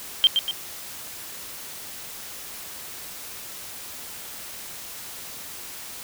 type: tone with echo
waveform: sine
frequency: 3149 Hz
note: G7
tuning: 7 cents sharp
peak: -11 dBFS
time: 0.24-0.27 s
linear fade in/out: 0 ms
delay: 120 ms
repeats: 2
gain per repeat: -6 dB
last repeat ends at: 0.51 s
effects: white hiss -38 dBFS RMS until 6.03 s